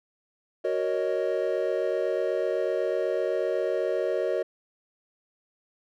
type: chord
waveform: triangle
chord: D# minor seventh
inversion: first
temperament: equal with one note detuned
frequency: 371.5 / 466.2 / 554.4 / 622.3 Hz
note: F#4 / A#4 / C#5 / D#5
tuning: +7 / 0 / 0 / 0 cents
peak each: -28 dBFS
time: 0.64-4.43 s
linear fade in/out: 10 ms
effects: none